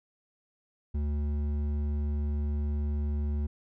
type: tone with hard clipping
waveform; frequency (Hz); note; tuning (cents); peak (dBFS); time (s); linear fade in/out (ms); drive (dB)
triangle; 73.42; D2; 0; -29; 0.94-3.47; 10; 12
effects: none